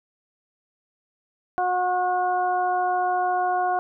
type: harmonic tone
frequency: 362.8 Hz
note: F#4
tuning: 34 cents flat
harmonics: 1 / 2 / 3 / 4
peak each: -31 / -21 / -30 / -32 dBFS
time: 1.58-3.79 s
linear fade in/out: 0 ms
effects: none